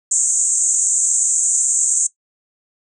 pink band-pass noise, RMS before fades -17 dBFS, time 0.11-2.07 s, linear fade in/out 5 ms, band 6600 to 8400 Hz, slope 96 dB/octave, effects noise-tail reverb RT60 0.1 s tail -17 dB re dry

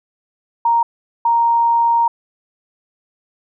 sine tone bursts at uneven times, 932.3 Hz, A#5, in tune, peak -11 dBFS, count 2, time 0.65-0.83 / 1.25-2.08 s, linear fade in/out 5 ms, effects none

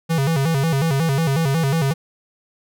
square tone with vibrato, 149.8 Hz, D3, 35 cents sharp, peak -17 dBFS, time 0.09-1.94 s, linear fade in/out 20 ms, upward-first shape square, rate 5.5 Hz, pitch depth 160 cents each way, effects none

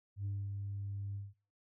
sine tone with ADSR envelope, 99.9 Hz, G2, 33 cents sharp, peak -33 dBFS, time 0.16-1.34 s, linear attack 92 ms, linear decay 240 ms, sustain -4 dB, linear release 190 ms, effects noise-tail reverb RT60 0.3 s tail -19 dB re dry + tanh soft clip ceiling -33 dBFS

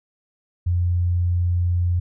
sine tone, 88 Hz, F2, 14 cents sharp, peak -17 dBFS, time 0.66-2 s, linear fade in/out 10 ms, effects none

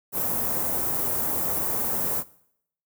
white band-stop noise, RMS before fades -26 dBFS, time 0.12-2.24 s, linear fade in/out 50 ms, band 840 to 15000 Hz, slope 12 dB/octave, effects noise-tail reverb RT60 0.7 s tail -20 dB re dry + high-pass 60 Hz 12 dB/octave

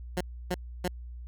15% pulse tone bursts, 180 Hz, F#3, 47 cents flat, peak -21 dBFS, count 3, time 0.17-0.878 s, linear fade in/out 2 ms, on 36 ms, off 300 ms, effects added 60 Hz sine -39 dBFS peak until 1.27 s

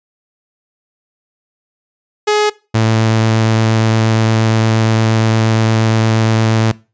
sawtooth tone pair in turn, 420.7 / 111.43 Hz, G#4 / A2, +22 / +22 cents, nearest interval octave + major seventh, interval 2300 cents, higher first, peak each -6 dBFS, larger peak neither, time 2.27-2.5 / 2.74-6.72 s, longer second, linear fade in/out 10 ms, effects noise-tail reverb RT60 0.3 s tail -21 dB re dry + resampled to 16000 Hz

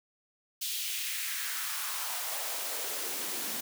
white noise with high-pass filter sweep, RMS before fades -35 dBFS, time 0.61-3.61 s, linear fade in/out 10 ms, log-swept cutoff 3500 to 210 Hz, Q 2, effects none

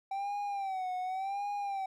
triangle tone with vibrato, 774 Hz, G5, 22 cents flat, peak -31 dBFS, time 0.11-1.86 s, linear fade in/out 5 ms, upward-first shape sine, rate 0.89 Hz, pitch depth 95 cents each way, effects none

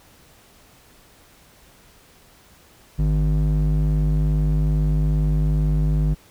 square tone with band-pass filter, 51.2 Hz, G#1, 24 cents flat, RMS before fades -19 dBFS, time 2.98-6.15 s, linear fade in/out 20 ms, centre 110 Hz, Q 6.6, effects pink hiss -52 dBFS RMS until 6.3 s

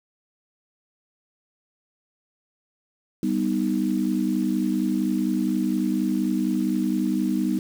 sine chord, G augmented, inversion none, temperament equal, 196 / 246.9 / 311.1 Hz, G3 / B3 / D#4, 0 / 0 / 0 cents, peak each -25 dBFS, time 3.23-7.59 s, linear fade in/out 2 ms, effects 7-bit

